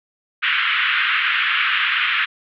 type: band-pass noise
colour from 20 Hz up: pink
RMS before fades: -19 dBFS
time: 0.42-2.26 s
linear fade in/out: 20 ms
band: 1300 to 3200 Hz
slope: 48 dB/octave
effects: none